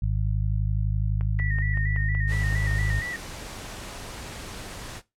harmonic tone, 51.91 Hz, G#1, in tune, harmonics 1 / 2 / 3, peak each -24 / -26 / -33 dBFS, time 0.02-3 s, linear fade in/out 5 ms
click train, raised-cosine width 0.5 ms, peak -26 dBFS, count 10, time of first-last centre 1.21-2.902 s, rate 5.32 Hz
sine tone with vibrato, 1900 Hz, A#6, 33 cents sharp, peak -30 dBFS, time 1.39-3.16 s, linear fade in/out 0 ms, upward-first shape square, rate 4.3 Hz, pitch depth 51 cents each way
pink noise, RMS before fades -38 dBFS, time 2.27-5.02 s, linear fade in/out 50 ms
effects noise-tail reverb RT60 0.2 s tail -17 dB re dry + low-pass 10000 Hz 12 dB/octave

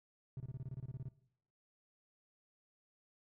triangle tone bursts, 130.81 Hz, C3, in tune, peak -38 dBFS, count 13, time 0.37-1.086 s, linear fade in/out 2 ms, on 32 ms, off 25 ms, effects noise-tail reverb RT60 0.7 s tail -20 dB re dry + tanh soft clip ceiling -35 dBFS

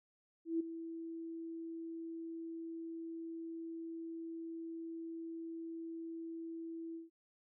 sine tone with ADSR envelope, 329.6 Hz, E4, in tune, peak -30 dBFS, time 0.45-7.1 s, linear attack 150 ms, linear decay 10 ms, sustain -12 dB, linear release 150 ms, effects none

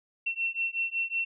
sine beating tone pair, 2707 / 2712.4 Hz, E7 / E7, +45 / +49 cents, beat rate 5.4 Hz, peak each -31 dBFS, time 0.26-1.25 s, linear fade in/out 10 ms, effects none

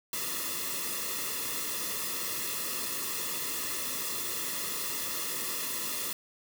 white noise with comb filter, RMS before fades -34 dBFS, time 0.13-6.13 s, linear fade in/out 2 ms, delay 1.3 ms, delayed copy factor -0.95, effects none

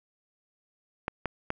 clicks, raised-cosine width 0.5 ms, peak -14 dBFS, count 3, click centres 1.081 / 1.257 / 1.504 s, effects none

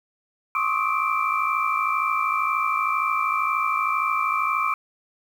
sine tone cluster, 1064 / 1126 / 1230 / 1283 / 2347 Hz, C6 / C#6 / D#6 / E6 / D7, +29 / +27 / -20 / -47 / -2 cents, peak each -27 dBFS, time 0.55-4.74 s, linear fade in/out 2 ms, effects 8-bit

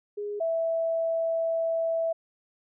sine tone pair in turn, 412.8 / 658.1 Hz, G#4 / E5, -10 / -3 cents, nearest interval minor sixth, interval 807 cents, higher second, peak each -30 / -24 dBFS, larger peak second, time 0.17-0.4 / 0.4-2.13 s, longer second, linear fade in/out 10 ms, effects none

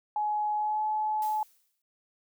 sine tone with pitch glide, 843 to 857.2 Hz, G#5 to A5, +26 to -45 cents, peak -26 dBFS, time 0.16-1.43 s, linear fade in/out 2 ms, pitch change +29 cents, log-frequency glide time 0.55-0.83 s
blue noise with exponential decay, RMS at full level -43 dBFS, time 1.22-1.82 s, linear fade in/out 2 ms, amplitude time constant 130 ms
effects none

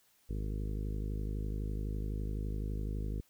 harmonic tone, 51.91 Hz, G#1, in tune, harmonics 1 / 2 / 3 / 4 / 5 / 6 / 7 / 8 / 9, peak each -35 / -41 / -45 / -47 / -49 / -51 / -52 / -53 / -54 dBFS, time 0.29-3.21 s, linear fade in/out 10 ms, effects white hiss -69 dBFS RMS until 3.29 s

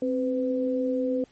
sine tone pair together, 262.8 / 504.2 Hz, C4 / B4, +8 / +36 cents, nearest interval major seventh, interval 1128 cents, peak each -26 dBFS, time 0.02-1.24 s, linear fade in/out 2 ms, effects pink hiss -61 dBFS RMS until 1.31 s + MP3 32 kbps

